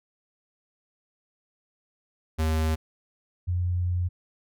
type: tone pair in turn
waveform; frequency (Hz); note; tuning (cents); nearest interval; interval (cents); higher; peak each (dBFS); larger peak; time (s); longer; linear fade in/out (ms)
square / sine; 79.1 / 88.97; D#2 / F2; +29 / +33; major second; 204; second; -23; neither; 2.38-2.76 / 3.47-4.09; second; 20
effects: none